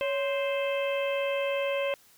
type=harmonic tone with a mistuned harmonic; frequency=523.3 Hz; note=C5; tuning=in tune; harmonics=1 / 2 / 3 / 4 / 5 / 6; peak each=-27 / -38 / -43 / -39 / -36 / -41 dBFS; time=0.01-1.94 s; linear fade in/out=0 ms; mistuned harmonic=1; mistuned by=+110 cents; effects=white hiss -59 dBFS RMS until 2.17 s